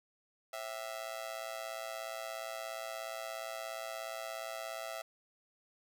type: tone with amplitude modulation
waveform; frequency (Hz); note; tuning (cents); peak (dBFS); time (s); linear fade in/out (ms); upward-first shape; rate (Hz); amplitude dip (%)
sawtooth; 661; E5; +5; -32; 0.53-5.02; 5; sine; 117; 90
effects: none